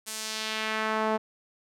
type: tone with band-pass filter sweep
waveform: sawtooth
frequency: 218.2 Hz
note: A3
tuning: 14 cents flat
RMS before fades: -30 dBFS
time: 0.06-1.18 s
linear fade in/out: 20 ms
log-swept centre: 9200 to 720 Hz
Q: 1.1
effects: none